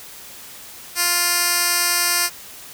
10% pulse tone with band-pass filter, 350 Hz, F4, 4 cents sharp, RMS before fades -19 dBFS, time 0.95-2.3 s, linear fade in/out 50 ms, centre 9200 Hz, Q 0.7, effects white hiss -39 dBFS RMS until 2.73 s

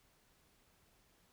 silence, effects pink hiss -71 dBFS RMS until 1.32 s

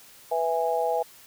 sine chord, E major, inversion second, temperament just, 494.4 / 659.3 / 824.1 Hz, B4 / E5 / G#5, +2 / 0 / -14 cents, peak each -27 dBFS, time 0.31-1.03 s, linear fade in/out 10 ms, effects white hiss -51 dBFS RMS until 1.26 s

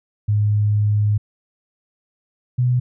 sine tone pair in turn, 104.6 / 124.39 Hz, G#2 / B2, +13 / +13 cents, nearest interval minor third, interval 300 cents, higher second, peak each -14 dBFS, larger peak neither, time 0.28-1.18 / 2.58-2.8 s, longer first, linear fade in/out 10 ms, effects none

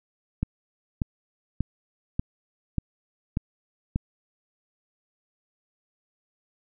click train, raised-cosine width 5 ms, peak -12 dBFS, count 7, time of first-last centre 0.43-3.959 s, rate 1.7 Hz, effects none

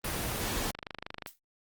pink noise, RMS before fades -33 dBFS, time 0.04-0.71 s, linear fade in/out 5 ms
click train, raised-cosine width 0.3 ms, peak -22 dBFS, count 14, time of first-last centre 0.75-1.262 s, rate 25.4 Hz
blue noise with exponential decay, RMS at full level -42 dBFS, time 1.27-1.39 s, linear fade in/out 1 ms, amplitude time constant 26 ms
effects Opus 24 kbps

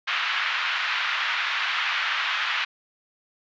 pink band-pass noise, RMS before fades -26 dBFS, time 0.07-2.65 s, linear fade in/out 10 ms, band 1200 to 3400 Hz, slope 24 dB/octave, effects resampled to 16000 Hz

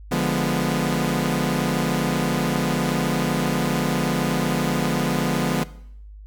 sawtooth chord, D diminished seventh, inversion none, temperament equal, 146.83 / 174.61 / 207.7 / 246.9 Hz, D3 / F3 / Ab3 / Cb4, 0 / 0 / 0 / 0 cents, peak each -22 / -21 / -23 / -21 dBFS, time 0.11-5.64 s, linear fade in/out 10 ms, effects noise-tail reverb RT60 0.7 s tail -18 dB re dry + added 51 Hz sine -38 dBFS peak until 6.26 s

